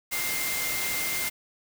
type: tone in noise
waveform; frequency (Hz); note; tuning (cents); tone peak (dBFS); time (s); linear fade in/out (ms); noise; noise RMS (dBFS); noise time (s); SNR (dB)
sine; 2100; C7; +6; -32; 0.11-1.3; 20; white; -30; 0.11-1.3; -5
effects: none